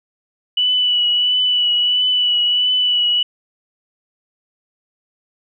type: tone with vibrato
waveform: sine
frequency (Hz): 2960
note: F#7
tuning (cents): 0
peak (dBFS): -13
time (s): 0.57-3.23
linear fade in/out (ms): 5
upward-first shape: triangle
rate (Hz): 1.5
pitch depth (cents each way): 27
effects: none